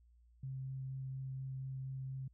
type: tone with vibrato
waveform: sine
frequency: 132.7 Hz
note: C3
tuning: 25 cents sharp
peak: -40 dBFS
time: 0.43-2.28 s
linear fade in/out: 5 ms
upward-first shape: triangle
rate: 4.2 Hz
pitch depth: 9 cents each way
effects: added 59 Hz sine -63 dBFS peak until 2.33 s